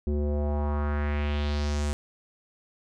square tone with low-pass filter sweep, 73.42 Hz, D2, in tune, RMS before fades -27 dBFS, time 0.07-1.93 s, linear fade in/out 0 ms, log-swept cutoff 340 to 8600 Hz, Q 2.3, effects none

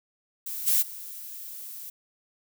violet noise with level steps, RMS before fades -34 / -22 / -40 dBFS, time 0.46-1.9 s, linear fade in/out 5 ms, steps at 0.66 / 0.81 s, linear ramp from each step 20 ms, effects none

